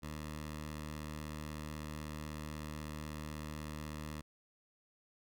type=tone with notch filter; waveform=10% pulse; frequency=76.2 Hz; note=D#2; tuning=36 cents flat; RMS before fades=-44 dBFS; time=0.02-4.22 s; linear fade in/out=20 ms; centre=400 Hz; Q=1.6; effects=none

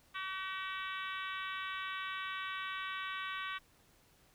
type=harmonic tone; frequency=380 Hz; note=F#4; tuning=46 cents sharp; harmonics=3 / 4 / 5 / 6 / 7 / 8 / 9 / 10; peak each=-42 / -44 / -46 / -48 / -49 / -50 / -51 / -52 dBFS; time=0.14-3.59 s; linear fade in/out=20 ms; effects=pink hiss -67 dBFS RMS until 4.34 s

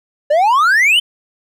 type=exponential sweep; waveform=triangle; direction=up; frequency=567 to 3136 Hz; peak=-7 dBFS; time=0.3-1 s; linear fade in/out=10 ms; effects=none

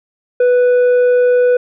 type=tone with tanh clipping; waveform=sine; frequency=493.9 Hz; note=B4; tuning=in tune; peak=-9 dBFS; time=0.4-1.57 s; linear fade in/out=5 ms; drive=5 dB; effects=none

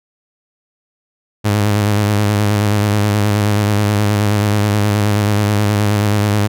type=tone with vibrato; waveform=sawtooth; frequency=103.8 Hz; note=G#2; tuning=in tune; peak=-8 dBFS; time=1.44-6.48 s; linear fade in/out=20 ms; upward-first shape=square; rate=9.4 Hz; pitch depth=33 cents each way; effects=none

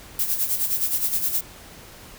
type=noise with tremolo; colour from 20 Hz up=violet; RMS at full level=-21 dBFS; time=0.19-1.41 s; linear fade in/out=2 ms; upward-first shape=sine; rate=9.6 Hz; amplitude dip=65%; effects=pink hiss -44 dBFS RMS until 2.18 s

